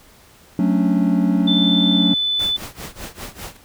triangle chord, D major seventh, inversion first, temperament just, 183.54 / 220.2 / 275.3 / 293.7 Hz, F#3 / A3 / C#4 / D4, -14 / +2 / -12 / 0 cents, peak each -16 / -18 / -18 / -21 dBFS, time 0.59-2.14 s, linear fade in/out 2 ms
sine tone with pitch glide, 3533 to 3500 Hz, A7 to A7, +6 to -10 cents, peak -17 dBFS, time 1.47-2.57 s, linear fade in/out 10 ms, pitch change -16 cents, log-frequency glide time 1.94-2.06 s
pink noise with tremolo, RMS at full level -30 dBFS, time 2.39-3.57 s, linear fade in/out 5 ms, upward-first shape triangle, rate 5 Hz, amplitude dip 100%
effects pink hiss -49 dBFS RMS until 3.64 s

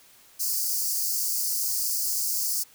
white high-pass noise, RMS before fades -27 dBFS, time 0.39-2.64 s, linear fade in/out 20 ms, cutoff 4500 Hz, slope 96 dB/octave, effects white hiss -55 dBFS RMS until 2.74 s

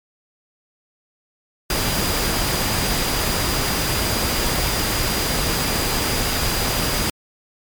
sine tone in noise, 4868 Hz, D#8, 39 cents flat, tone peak -29 dBFS, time 1.7-7.1 s, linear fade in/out 2 ms, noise pink, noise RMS -21 dBFS, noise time 1.7-7.1 s, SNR -11 dB, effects MP3 96 kbps

